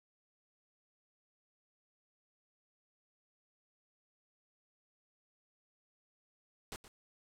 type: noise with echo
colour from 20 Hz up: pink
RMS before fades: -44 dBFS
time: 6.72-6.76 s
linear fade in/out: 0 ms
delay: 120 ms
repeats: 1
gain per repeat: -13 dB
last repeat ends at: 6.88 s
effects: low-pass 12000 Hz 12 dB/octave